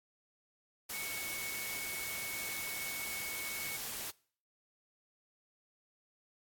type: tone in noise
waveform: sine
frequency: 2217 Hz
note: C#7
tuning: in tune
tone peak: -41 dBFS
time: 0.93-3.77 s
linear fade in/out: 10 ms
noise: white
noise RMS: -41 dBFS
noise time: 0.89-4.11 s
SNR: -3 dB
effects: noise-tail reverb RT60 0.5 s tail -23 dB re dry + AAC 64 kbps